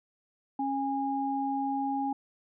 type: tone pair together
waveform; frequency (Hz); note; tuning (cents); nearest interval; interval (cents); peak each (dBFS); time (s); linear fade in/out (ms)
sine; 273.6 / 820; C#4 / G#5; -23 / -22; octave + perfect fifth; 1901; -31 / -30; 0.59-2.13; 5
effects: none

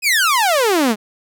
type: exponential sweep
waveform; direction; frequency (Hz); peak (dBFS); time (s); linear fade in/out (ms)
sawtooth; down; 2600 to 199.8; -9; 0.02-0.96; 50
effects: none

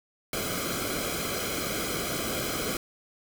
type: noise with comb filter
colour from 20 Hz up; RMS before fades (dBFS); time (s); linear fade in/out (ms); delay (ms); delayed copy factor
pink; -31; 0.33-2.77; 2; 1.1; -0.8
effects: none

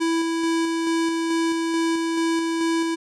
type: tone with tremolo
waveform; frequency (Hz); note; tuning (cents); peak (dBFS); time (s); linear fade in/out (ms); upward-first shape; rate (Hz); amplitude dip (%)
square; 329.9; E4; +1; -20; 0-2.96; 20; square; 2.3; 25
effects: resampled to 22050 Hz

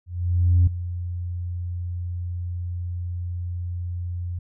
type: tone with ADSR envelope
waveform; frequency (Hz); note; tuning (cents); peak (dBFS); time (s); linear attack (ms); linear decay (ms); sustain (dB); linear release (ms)
sine; 88; F2; +14; -11; 0.06-4.39; 610; 6; -15; 6
effects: tanh soft clip ceiling -10 dBFS

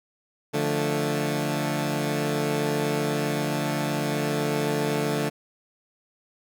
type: chord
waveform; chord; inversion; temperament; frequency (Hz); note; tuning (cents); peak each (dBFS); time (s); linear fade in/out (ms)
15% pulse; D minor; none; equal; 146.83 / 174.61 / 220; D3 / F3 / A3; 0 / 0 / 0; -20 / -25 / -23; 0.53-5.3; 20
effects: none

